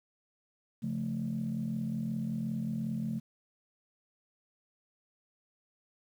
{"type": "chord", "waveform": "sine", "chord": "Db augmented", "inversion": "none", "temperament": "equal with one note detuned", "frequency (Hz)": [137.48, 174.61, 220], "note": ["Db3", "F3", "A3"], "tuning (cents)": [-14, 0, 0], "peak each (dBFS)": [-37, -37, -33], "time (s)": [0.82, 3.2], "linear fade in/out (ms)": 20, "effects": ["tanh soft clip ceiling -25 dBFS", "10-bit"]}